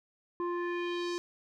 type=tone with low-pass filter sweep; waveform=square; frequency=349.2 Hz; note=F4; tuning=in tune; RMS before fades=-34 dBFS; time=0.4-1.18 s; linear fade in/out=0 ms; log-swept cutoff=980 to 6000 Hz; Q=2.1; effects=none